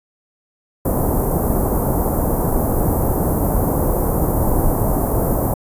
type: band-stop noise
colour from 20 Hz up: pink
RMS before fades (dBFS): -17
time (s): 0.85-5.54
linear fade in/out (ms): 5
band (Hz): 900 to 13000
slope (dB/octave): 24
effects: resampled to 32000 Hz